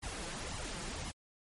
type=noise with flanger; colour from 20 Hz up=pink; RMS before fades=-41 dBFS; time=0.02-1.12 s; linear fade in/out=20 ms; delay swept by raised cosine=0.97 to 5.97 ms; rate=1.9 Hz; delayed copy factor=+0.65; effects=MP3 48 kbps